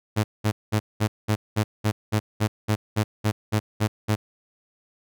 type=tone bursts; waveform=sawtooth; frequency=106.8 Hz; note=G#2; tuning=49 cents sharp; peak=-15 dBFS; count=15; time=0.16-4.16 s; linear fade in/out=20 ms; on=80 ms; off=200 ms; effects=none